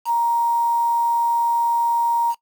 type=tone with quantisation; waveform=sine; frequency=936 Hz; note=A#5; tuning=7 cents sharp; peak=-16 dBFS; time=0.05-2.35 s; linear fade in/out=50 ms; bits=6; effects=noise-tail reverb RT60 0.1 s tail -20 dB re dry